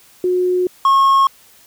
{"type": "tone pair in turn", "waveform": ["sine", "triangle"], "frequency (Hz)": [362.9, 1087.5], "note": ["F#4", "C#6"], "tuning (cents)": [-34, -33], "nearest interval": "octave + perfect fifth", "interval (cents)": 1901, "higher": "second", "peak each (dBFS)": [-13, -7], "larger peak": "second", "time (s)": [[0.24, 0.67], [0.85, 1.27]], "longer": "first", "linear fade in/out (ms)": 2, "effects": ["white hiss -48 dBFS RMS until 1.66 s"]}